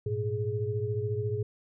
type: tone cluster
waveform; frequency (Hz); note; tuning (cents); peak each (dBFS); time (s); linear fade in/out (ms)
sine; 104 / 118.1 / 418.4; G#2 / A#2 / G#4; +3 / +23 / +13; -32 / -33 / -32; 0.06-1.43; 5
effects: none